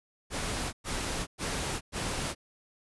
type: noise bursts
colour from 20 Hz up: pink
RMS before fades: -33 dBFS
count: 4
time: 0.3-2.35 s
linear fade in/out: 50 ms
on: 430 ms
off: 110 ms
effects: resampled to 24000 Hz